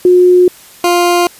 sine / 20% pulse tone pair in turn, 360.5 / 350.4 Hz, F#4 / F4, -45 / +6 cents, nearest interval unison, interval 49 cents, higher first, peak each -3 dBFS, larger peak neither, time 0.05-0.48 / 0.84-1.27 s, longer neither, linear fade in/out 2 ms, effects white hiss -38 dBFS RMS until 1.39 s + resampled to 32000 Hz

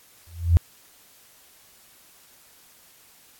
sine tone with exponential growth, 84.8 Hz, E2, 50 cents sharp, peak -9 dBFS, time 0.27-0.57 s, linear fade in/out 0 ms, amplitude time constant 65 ms, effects white hiss -54 dBFS RMS until 3.39 s + AAC 64 kbps

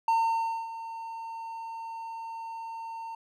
triangle tone with ADSR envelope, 909 Hz, A#5, 44 cents flat, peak -19 dBFS, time 0.08-3.15 s, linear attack 3 ms, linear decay 590 ms, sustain -15 dB, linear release 4 ms, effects none

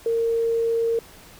sine tone, 459.6 Hz, A#4, 25 cents flat, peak -19 dBFS, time 0.06-0.99 s, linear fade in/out 2 ms, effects pink hiss -47 dBFS RMS until 1.39 s

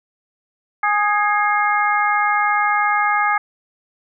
harmonic tone with a mistuned harmonic, 414.3 Hz, G#4, 4 cents flat, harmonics 2 / 3 / 4 / 5, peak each -19 / -19 / -22 / -22 dBFS, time 0.83-3.38 s, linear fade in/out 5 ms, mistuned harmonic 5, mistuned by +47 cents, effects none

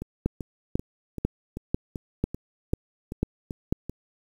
two click trains, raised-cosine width 3 ms, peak -20 / -10 dBFS, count 11 / 8, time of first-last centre 0.02-3.896 / 0.26-3.725 s, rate 2.58 / 2.02 Hz, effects 8-bit

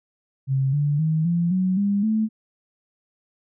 sine tone with pitch steps, 134.4 / 145.72 / 157.99 / 171.3 / 185.73 / 201.4 / 218.3 Hz, C3 / D3 / D#3 / F3 / F#3 / G3 / A3, +47 / -13 / +27 / -33 / +7 / +47 / -13 cents, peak -18 dBFS, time 0.47-2.29 s, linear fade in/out 50 ms, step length 260 ms, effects none

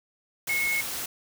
sine tone in noise, 2179 Hz, C#7, 30 cents flat, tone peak -24 dBFS, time 0.49-0.81 s, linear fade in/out 5 ms, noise white, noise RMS -33 dBFS, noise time 0.47-1.06 s, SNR +6 dB, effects none

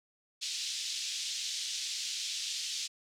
pink band-pass noise, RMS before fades -37 dBFS, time 0.41-2.88 s, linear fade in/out 20 ms, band 3200 to 6900 Hz, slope 24 dB/octave, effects none

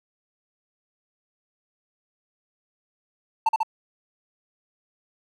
triangle tone with echo, 889 Hz, A5, 18 cents sharp, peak -14 dBFS, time 3.46-3.49 s, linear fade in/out 5 ms, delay 71 ms, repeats 2, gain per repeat -2 dB, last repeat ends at 3.632 s, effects none

